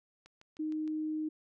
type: click train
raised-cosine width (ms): 0.2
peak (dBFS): -38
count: 5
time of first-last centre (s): 0.26-0.877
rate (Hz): 6.48
type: tone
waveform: sine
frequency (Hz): 310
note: D#4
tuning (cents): -6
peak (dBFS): -32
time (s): 0.59-1.29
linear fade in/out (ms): 10
effects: none